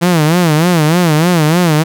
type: tone with vibrato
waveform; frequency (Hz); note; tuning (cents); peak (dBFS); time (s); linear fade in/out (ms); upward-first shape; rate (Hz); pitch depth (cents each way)
sawtooth; 164.81; E3; 0; -4; 0.01-1.84; 20; sine; 3.3; 160
effects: none